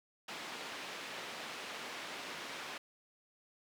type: band-pass noise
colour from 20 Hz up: white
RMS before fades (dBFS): -45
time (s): 0.28-2.78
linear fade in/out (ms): 5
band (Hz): 220 to 3100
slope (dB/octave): 12
effects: none